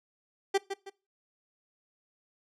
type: tone with echo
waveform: 30% pulse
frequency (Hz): 392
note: G4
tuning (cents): 0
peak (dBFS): -20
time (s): 0.54-0.58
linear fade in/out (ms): 10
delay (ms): 160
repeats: 2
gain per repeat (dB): -9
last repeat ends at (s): 0.9
effects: noise-tail reverb RT60 0.3 s tail -22 dB re dry + low-pass 8000 Hz 12 dB/octave